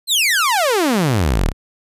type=exponential sweep; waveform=sawtooth; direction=down; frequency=4314 to 30.87 Hz; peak=-10 dBFS; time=0.07-1.53 s; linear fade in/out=50 ms; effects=resampled to 32000 Hz